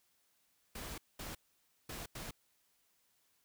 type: noise bursts at uneven times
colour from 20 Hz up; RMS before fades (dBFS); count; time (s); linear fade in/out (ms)
pink; -45; 4; 0.75-0.98 / 1.19-1.35 / 1.89-2.06 / 2.15-2.31; 5
effects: white hiss -75 dBFS RMS until 3.44 s